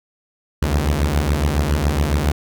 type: beating tone pair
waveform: sawtooth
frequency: 69.3 / 76.5 Hz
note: C#2 / D#2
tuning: 0 / -29 cents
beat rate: 7.2 Hz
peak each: -15 dBFS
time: 0.62-2.32 s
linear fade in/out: 5 ms
effects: none